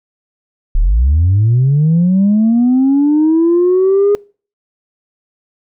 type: linear sweep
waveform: sine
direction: up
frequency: 31.87 to 413.2 Hz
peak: -6 dBFS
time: 0.75-4.15 s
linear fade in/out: 0 ms
effects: noise-tail reverb RT60 0.4 s tail -26 dB re dry + tanh soft clip ceiling -5 dBFS